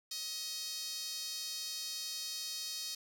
sawtooth tone with high-pass filter, 631 Hz, D#5, 24 cents sharp, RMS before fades -41 dBFS, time 0.11-2.95 s, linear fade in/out 5 ms, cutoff 4600 Hz, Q 3, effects none

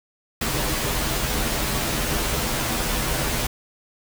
pink noise with comb filter, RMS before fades -24 dBFS, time 0.41-3.47 s, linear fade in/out 5 ms, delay 11 ms, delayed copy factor -0.7, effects none

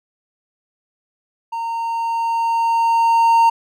triangle tone with level ramp, 920 Hz, A#5, 23 cents flat, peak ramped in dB -20 to -7 dBFS, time 1.52-3.5 s, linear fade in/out 10 ms, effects none

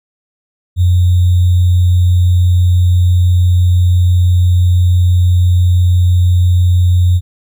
sine tone with sample-and-hold, 89.4 Hz, F2, 41 cents sharp, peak -6 dBFS, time 0.76-7.21 s, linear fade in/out 50 ms, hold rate 3675 Hz, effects none

